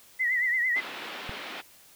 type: tone with vibrato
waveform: sine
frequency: 1975.5 Hz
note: B6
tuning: in tune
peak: -23 dBFS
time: 0.19-0.81 s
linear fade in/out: 20 ms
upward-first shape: triangle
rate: 8.9 Hz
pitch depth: 100 cents each way
type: band-pass noise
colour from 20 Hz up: white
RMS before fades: -39 dBFS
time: 0.75-1.62 s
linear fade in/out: 20 ms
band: 210 to 3400 Hz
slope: 24 dB/octave
type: click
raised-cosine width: 5 ms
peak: -26 dBFS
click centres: 1.294 s
effects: white hiss -55 dBFS RMS until 1.95 s